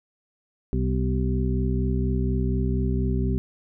harmonic tone with a mistuned harmonic, 64.2 Hz, C2, 32 cents flat, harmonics 1 / 2 / 3 / 4 / 6, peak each -24 / -27 / -29 / -30 / -32 dBFS, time 0.73-3.38 s, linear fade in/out 0 ms, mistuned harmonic 4, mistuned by -28 cents, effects none

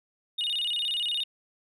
sine tone with vibrato, 3262 Hz, G#7, 32 cents flat, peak -24 dBFS, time 0.38-1.24 s, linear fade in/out 10 ms, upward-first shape square, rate 17 Hz, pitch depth 210 cents each way, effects tanh soft clip ceiling -25 dBFS

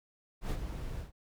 brown noise with ADSR envelope, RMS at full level -30 dBFS, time 0.41-1.12 s, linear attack 96 ms, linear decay 58 ms, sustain -9 dB, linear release 130 ms, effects none

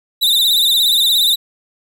45% pulse tone with vibrato, 3764 Hz, A#7, 16 cents sharp, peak -10 dBFS, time 0.21-1.36 s, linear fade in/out 20 ms, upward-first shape sine, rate 17 Hz, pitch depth 95 cents each way, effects none

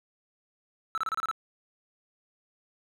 triangle tone bursts, 1318.5 Hz, E6, in tune, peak -25 dBFS, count 7, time 0.95-1.313 s, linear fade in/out 0 ms, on 27 ms, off 29 ms, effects none

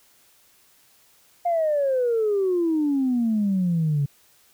sine exponential sweep, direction down, 709 to 138.7 Hz, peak -18 dBFS, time 1.45-4.06 s, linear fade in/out 10 ms, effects tanh soft clip ceiling -15 dBFS + white hiss -58 dBFS RMS until 4.53 s

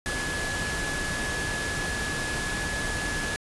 sine tone in noise, 1700 Hz, G#6, 40 cents sharp, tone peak -31 dBFS, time 0.06-3.36 s, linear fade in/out 0 ms, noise pink, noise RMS -31 dBFS, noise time 0.06-3.36 s, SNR -3 dB, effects resampled to 24000 Hz

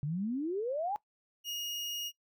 sine exponential sweep, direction up, 137.9 to 859 Hz, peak -31 dBFS, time 0.03-0.96 s, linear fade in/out 0 ms
30% pulse tone, 2866 Hz, F7, 44 cents sharp, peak -32 dBFS, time 1.44-2.12 s, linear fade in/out 50 ms
effects noise-tail reverb RT60 0.1 s tail -19 dB re dry

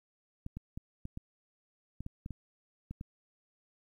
clicks, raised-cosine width 5 ms, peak -28 dBFS, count 11, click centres 0.464 / 0.57 / 0.775 / 1.054 / 1.174 / 2.006 / 2.064 / 2.261 / 2.307 / 2.91 / 3.011 s, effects 11-bit

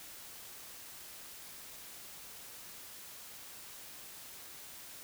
silence, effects white hiss -50 dBFS RMS until 5.03 s

